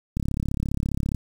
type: click train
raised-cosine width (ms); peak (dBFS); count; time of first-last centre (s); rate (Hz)
5; -13; 35; 0.17-1.147; 34.8
effects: 7-bit